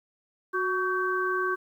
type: tone cluster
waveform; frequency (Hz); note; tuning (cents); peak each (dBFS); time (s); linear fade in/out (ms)
sine; 368.6 / 1125 / 1552; F#4 / C#6 / G6; -7 / +25 / -18; -29; 0.53-1.56; 20
effects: 10-bit